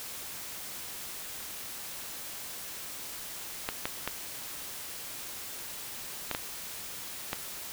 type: clicks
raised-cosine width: 0.3 ms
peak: -14 dBFS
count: 6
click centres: 3.689 / 3.855 / 4.076 / 6.313 / 6.349 / 7.331 s
effects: white hiss -41 dBFS RMS until 7.72 s